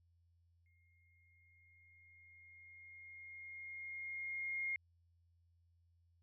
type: tone with exponential growth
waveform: sine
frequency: 2136 Hz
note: C7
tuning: 35 cents sharp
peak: -36 dBFS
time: 0.66-4.76 s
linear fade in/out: 1 ms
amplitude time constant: 890 ms
effects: added 85 Hz sine -70 dBFS peak until 6.22 s